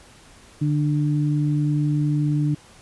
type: tone pair together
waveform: sine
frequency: 148.1 / 297 Hz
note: D3 / D4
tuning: +15 / +20 cents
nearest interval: octave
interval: 1205 cents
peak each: -19 / -24 dBFS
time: 0.61-2.55 s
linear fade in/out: 10 ms
effects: pink hiss -49 dBFS RMS until 2.81 s + resampled to 24000 Hz